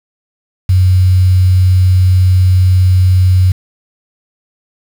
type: tone with quantisation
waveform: sine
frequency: 92.2 Hz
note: F#2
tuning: 6 cents flat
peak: -5 dBFS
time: 0.69-3.52 s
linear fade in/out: 5 ms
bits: 5
effects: none